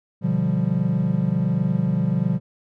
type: chord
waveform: triangle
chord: G dominant seventh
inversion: first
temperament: equal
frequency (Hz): 123.47 / 146.83 / 174.61 / 196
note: B2 / D3 / F3 / G3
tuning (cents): 0 / 0 / 0 / 0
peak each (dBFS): -24 / -23 / -20 / -23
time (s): 0.21-2.4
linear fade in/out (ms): 50
effects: none